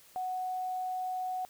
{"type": "tone with quantisation", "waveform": "sine", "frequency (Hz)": 740, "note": "F#5", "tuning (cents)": 0, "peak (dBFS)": -32, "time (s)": [0.16, 1.45], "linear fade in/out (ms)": 0, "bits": 10, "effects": ["white hiss -59 dBFS RMS until 1.49 s"]}